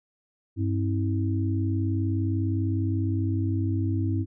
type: tone cluster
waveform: sine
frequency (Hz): 99.1 / 264.3 / 324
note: G2 / C4 / E4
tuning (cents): +19 / +18 / -30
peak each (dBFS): -24 / -31 / -31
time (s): 0.56-4.26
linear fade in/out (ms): 50
effects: none